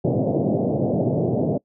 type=band-pass noise; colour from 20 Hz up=pink; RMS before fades=-21 dBFS; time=0.04-1.58 s; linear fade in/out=10 ms; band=110 to 670 Hz; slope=48 dB/octave; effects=noise-tail reverb RT60 0.1 s tail -22 dB re dry